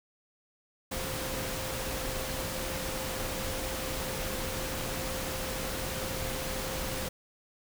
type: tone in noise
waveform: sine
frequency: 523.3 Hz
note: C5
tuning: in tune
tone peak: -40 dBFS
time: 0.91-7.09 s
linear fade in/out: 10 ms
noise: pink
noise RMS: -35 dBFS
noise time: 0.91-7.09 s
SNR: -8 dB
effects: none